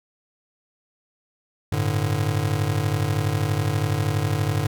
square chord, G suspended second, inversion none, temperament just, 98 / 110.25 / 147 Hz, G2 / A2 / D3, 0 / +4 / +2 cents, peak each -26 dBFS, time 1.72-4.67 s, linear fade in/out 5 ms, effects none

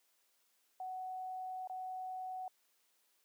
sine tone with dropouts, 745 Hz, F#5, 12 cents sharp, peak -40 dBFS, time 0.8-2.48 s, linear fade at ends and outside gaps 2 ms, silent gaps 1.674-1.697 s, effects white hiss -75 dBFS RMS until 3.24 s + high-pass 300 Hz 12 dB/octave

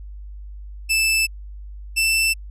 sawtooth tone pair in turn, 2637 / 2661 Hz, E7 / E7, 0 / +16 cents, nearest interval unison, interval 16 cents, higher second, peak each -13 dBFS, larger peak neither, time 0.89-1.27 / 1.96-2.34 s, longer neither, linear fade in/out 20 ms, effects added 50 Hz sine -33 dBFS peak until 2.5 s + resampled to 32000 Hz

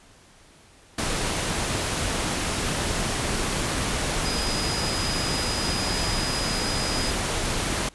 sine tone in noise, 4963 Hz, D#8, 5 cents flat, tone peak -30 dBFS, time 4.25-7.11 s, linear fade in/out 5 ms, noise pink, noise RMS -26 dBFS, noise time 0.98-7.89 s, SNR -7 dB, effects pink hiss -53 dBFS RMS until 7.94 s + resampled to 24000 Hz

